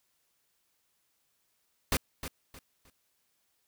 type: noise with echo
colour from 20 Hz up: pink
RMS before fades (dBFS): -27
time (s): 1.92-1.97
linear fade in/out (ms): 2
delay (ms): 310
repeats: 3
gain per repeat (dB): -11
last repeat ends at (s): 2.9
effects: white hiss -75 dBFS RMS until 3.67 s